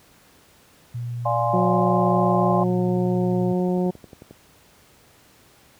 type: tone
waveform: sine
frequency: 120 Hz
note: B2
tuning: 49 cents flat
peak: -26 dBFS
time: 0.94-3.53 s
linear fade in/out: 10 ms
type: chord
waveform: sine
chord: D half-diminished seventh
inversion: none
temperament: equal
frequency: 587.3 / 698.5 / 830.6 / 1046.5 Hz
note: D5 / F5 / Ab5 / C6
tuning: 0 / 0 / 0 / 0 cents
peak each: -25 dBFS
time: 1.25-2.64 s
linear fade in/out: 10 ms
type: harmonic tone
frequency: 180.9 Hz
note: F#3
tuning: 39 cents flat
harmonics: 1 / 2 / 3 / 4 / 5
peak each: -21 / -24 / -30 / -33 / -39 dBFS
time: 1.53-3.91 s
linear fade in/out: 10 ms
type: click train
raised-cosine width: 2 ms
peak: -27 dBFS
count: 29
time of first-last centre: 1.81-4.31 s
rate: 11.2 Hz
effects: pink hiss -54 dBFS RMS until 5.79 s + high-pass 60 Hz 12 dB/octave